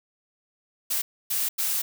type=noise bursts at uneven times; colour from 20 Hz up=blue; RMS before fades=-26 dBFS; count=3; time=0.9-1.02 / 1.3-1.49 / 1.58-1.82 s; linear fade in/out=10 ms; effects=none